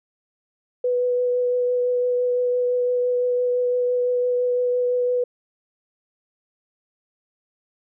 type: tone with vibrato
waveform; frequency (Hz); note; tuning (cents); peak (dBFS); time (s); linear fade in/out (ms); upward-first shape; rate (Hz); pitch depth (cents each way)
sine; 493.9; B4; 0; -18; 0.84-5.24; 5; triangle; 5.9; 12
effects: none